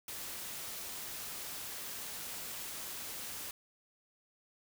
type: noise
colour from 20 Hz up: white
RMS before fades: -43 dBFS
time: 0.08-3.51 s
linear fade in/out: 2 ms
effects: none